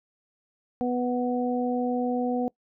harmonic tone, 246.9 Hz, B3, in tune, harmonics 1 / 2 / 3, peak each -26 / -29 / -31 dBFS, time 0.81-2.48 s, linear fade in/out 0 ms, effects noise-tail reverb RT60 0.1 s tail -23 dB re dry

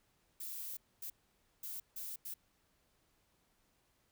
violet noise bursts at uneven times, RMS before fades -44 dBFS, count 5, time 0.4-0.77 / 1.02-1.1 / 1.63-1.8 / 1.96-2.16 / 2.25-2.34 s, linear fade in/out 5 ms, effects pink hiss -75 dBFS RMS until 4.11 s

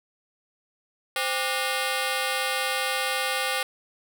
10% pulse ring-modulated tone, 659.3 Hz, E5, in tune, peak -13 dBFS, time 1.16-3.63 s, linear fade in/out 2 ms, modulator 138 Hz, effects none

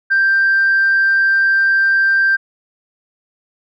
sine tone, 1576 Hz, G6, 9 cents sharp, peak -9 dBFS, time 0.1-2.37 s, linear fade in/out 20 ms, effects tanh soft clip ceiling -7 dBFS

